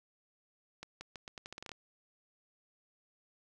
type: accelerating click train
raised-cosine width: 0.2 ms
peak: -27 dBFS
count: 12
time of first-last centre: 0.83-1.717 s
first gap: 180 ms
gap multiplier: 0.82
effects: none